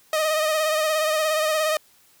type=tone with vibrato; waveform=sawtooth; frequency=622 Hz; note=D#5; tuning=1 cent flat; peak=-16 dBFS; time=0.13-1.77 s; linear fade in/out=2 ms; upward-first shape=sine; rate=17 Hz; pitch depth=39 cents each way; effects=white hiss -57 dBFS RMS until 2.2 s